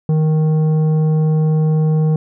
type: tone with tanh clipping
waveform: sine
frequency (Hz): 156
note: D#3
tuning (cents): +5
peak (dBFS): -13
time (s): 0.09-2.16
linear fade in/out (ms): 2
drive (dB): 9
effects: none